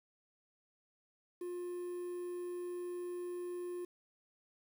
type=tone with quantisation; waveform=triangle; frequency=354.6 Hz; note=F4; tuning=26 cents sharp; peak=-37 dBFS; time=1.41-3.85 s; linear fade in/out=5 ms; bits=10; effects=none